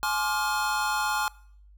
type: chord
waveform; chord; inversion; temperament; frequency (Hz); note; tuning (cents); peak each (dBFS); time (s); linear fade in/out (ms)
square; D half-diminished seventh; second; just; 845.8 / 1057.2 / 1174.7 / 1409.6; Ab5 / C6 / D6 / F6; +31 / +18 / 0 / +16; -30 / -33 / -35 / -30; 0.03-1.28; 0
effects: noise-tail reverb RT60 0.6 s tail -23 dB re dry + added 50 Hz sine -50 dBFS peak until 1.77 s